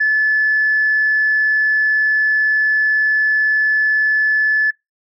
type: tone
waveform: sine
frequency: 1731 Hz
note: A6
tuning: 29 cents flat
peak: -11 dBFS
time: 0-4.71 s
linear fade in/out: 10 ms
effects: noise-tail reverb RT60 0.2 s tail -25 dB re dry + tanh soft clip ceiling -7 dBFS